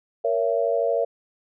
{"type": "chord", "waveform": "sine", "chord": "A# diminished", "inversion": "none", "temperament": "just", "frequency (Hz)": [466.2, 559.4, 671.3], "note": ["A#4", "C#5", "E5"], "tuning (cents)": [0, 16, 31], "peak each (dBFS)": -24, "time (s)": [0.24, 1.05], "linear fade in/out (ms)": 10, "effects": []}